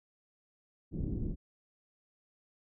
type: low-pass noise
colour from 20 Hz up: pink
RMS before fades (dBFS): -35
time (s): 0.91-1.36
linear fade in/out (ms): 50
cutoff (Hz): 320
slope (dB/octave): 24
effects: none